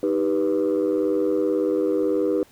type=chord; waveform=sine; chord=Eb augmented; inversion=none; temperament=equal with one note detuned; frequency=311.1 / 392 / 490.8 Hz; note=Eb4 / G4 / B4; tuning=0 / 0 / -11 cents; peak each=-22 dBFS; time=0.03-2.43 s; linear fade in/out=2 ms; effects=tanh soft clip ceiling -14 dBFS + pink hiss -54 dBFS RMS until 2.51 s